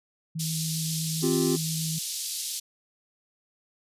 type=tone with vibrato; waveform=sine; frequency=160.1 Hz; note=D#3; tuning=50 cents sharp; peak=-29 dBFS; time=0.35-1.99 s; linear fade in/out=10 ms; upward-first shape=triangle; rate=7.6 Hz; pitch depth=12 cents each way
type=band-pass noise; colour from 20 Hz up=pink; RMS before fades=-33 dBFS; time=0.39-2.6 s; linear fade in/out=10 ms; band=3900 to 13000 Hz; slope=24 dB/octave
type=chord; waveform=triangle; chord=C suspended fourth; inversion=none; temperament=equal; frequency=261.6 / 349.2 / 392 Hz; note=C4 / F4 / G4; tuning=0 / 0 / 0 cents; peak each=-24 / -25 / -27 dBFS; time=1.22-1.57 s; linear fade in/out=20 ms
effects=resampled to 32000 Hz